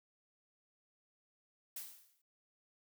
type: noise with exponential decay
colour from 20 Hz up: blue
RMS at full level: -42 dBFS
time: 1.76-2.22 s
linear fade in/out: 5 ms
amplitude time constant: 100 ms
effects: none